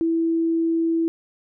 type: tone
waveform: sine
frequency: 329.6 Hz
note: E4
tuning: in tune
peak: -18 dBFS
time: 0.01-1.08 s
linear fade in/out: 0 ms
effects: none

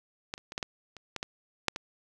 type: clicks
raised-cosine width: 0.2 ms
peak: -17 / -28 / -24 / -15 / -15 / -28 / -17 / -16 / -7 / -18 dBFS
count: 10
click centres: 0.339 / 0.379 / 0.521 / 0.579 / 0.628 / 0.967 / 1.163 / 1.229 / 1.683 / 1.761 s
effects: none

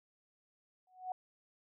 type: tone with exponential growth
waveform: sine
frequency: 740 Hz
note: F#5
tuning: in tune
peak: -33 dBFS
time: 0.87-1.12 s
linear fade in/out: 2 ms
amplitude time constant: 54 ms
effects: none

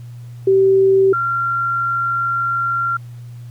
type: tone pair in turn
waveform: sine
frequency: 386.3 / 1376.6 Hz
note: G4 / F6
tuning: -25 / -25 cents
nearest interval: octave + minor seventh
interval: 2200 cents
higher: second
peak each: -9 / -16 dBFS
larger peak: first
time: 0.47-1.13 / 1.13-2.97 s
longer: second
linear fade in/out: 5 ms
effects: added 120 Hz sine -31 dBFS peak until 3.5 s + pink hiss -53 dBFS RMS until 3.5 s

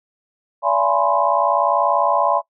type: tone cluster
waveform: sine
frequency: 576 / 677 / 837 / 994 / 1054 Hz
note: D5 / E5 / G#5 / B5 / C6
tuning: -34 / +46 / +13 / +11 / +12 cents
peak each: -21 dBFS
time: 0.62-2.42 s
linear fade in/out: 50 ms
effects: noise-tail reverb RT60 0.1 s tail -20 dB re dry

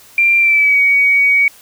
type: tone with pitch glide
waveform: sine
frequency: 2372 to 2252 Hz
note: D7 to C#7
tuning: +17 to +27 cents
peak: -8 dBFS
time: 0.18-1.48 s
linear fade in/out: 2 ms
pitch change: -90 cents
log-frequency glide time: 0.38-0.79 s
effects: white hiss -43 dBFS RMS until 1.61 s

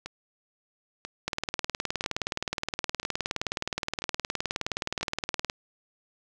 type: two click trains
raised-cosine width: 0.2 ms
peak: -19 / -11 dBFS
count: 6 / 82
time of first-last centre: 0.06-5.01 / 1.28-5.499 s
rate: 1.01 / 19.2 Hz
effects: none

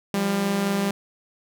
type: tone pair together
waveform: sawtooth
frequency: 174.61 / 199.15 Hz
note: F3 / G3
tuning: 0 / +28 cents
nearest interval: major second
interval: 228 cents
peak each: -26 / -18 dBFS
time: 0.14-0.91 s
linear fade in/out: 2 ms
effects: none

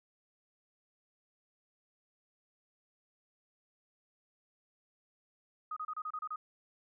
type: tone bursts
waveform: sine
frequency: 1249 Hz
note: D#6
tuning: 6 cents sharp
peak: -36 dBFS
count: 8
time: 5.71-6.36 s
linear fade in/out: 5 ms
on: 55 ms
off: 30 ms
effects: none

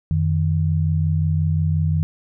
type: tone pair together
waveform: sine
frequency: 89.9 / 155.56 Hz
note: F#2 / D#3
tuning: -49 / 0 cents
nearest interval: major sixth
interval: 949 cents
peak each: -19 dBFS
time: 0.11-2.03 s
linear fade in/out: 0 ms
effects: none

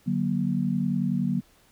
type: tone cluster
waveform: sine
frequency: 148.3 / 186.9 / 237.9 Hz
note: D3 / F#3 / A#3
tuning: +17 / +18 / +35 cents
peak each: -29 / -26 / -27 dBFS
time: 0.06-1.41 s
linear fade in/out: 20 ms
effects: pink hiss -60 dBFS RMS until 1.71 s

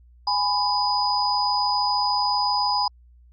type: tone cluster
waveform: sine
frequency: 826 / 999 / 4967 Hz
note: G#5 / B5 / D#8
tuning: -10 / +20 / -4 cents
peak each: -24 dBFS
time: 0.27-2.88 s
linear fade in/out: 5 ms
effects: added 60 Hz sine -49 dBFS peak until 3.32 s + Opus 48 kbps

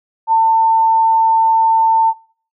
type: tone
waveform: sine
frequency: 897 Hz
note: A5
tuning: 33 cents sharp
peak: -8 dBFS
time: 0.27-2.14 s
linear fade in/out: 50 ms
effects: noise-tail reverb RT60 0.4 s tail -18 dB re dry

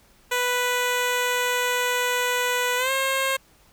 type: tone with pitch glide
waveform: 10% pulse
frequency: 493.9 to 535.5 Hz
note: B4 to C5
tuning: 0 to +40 cents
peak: -13 dBFS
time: 0.31-3.37 s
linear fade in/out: 10 ms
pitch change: +140 cents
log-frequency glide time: 2.77-2.91 s
effects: pink hiss -57 dBFS RMS until 3.72 s

